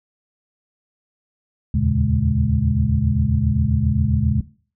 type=tone cluster; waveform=sine; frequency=76.8 / 84.3 / 117.2 / 139.7 / 209.7 Hz; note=D#2 / E2 / A#2 / C#3 / G#3; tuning=-22 / +39 / +10 / +14 / +17 cents; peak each=-22 dBFS; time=1.74-4.41 s; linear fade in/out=5 ms; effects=noise-tail reverb RT60 0.4 s tail -17 dB re dry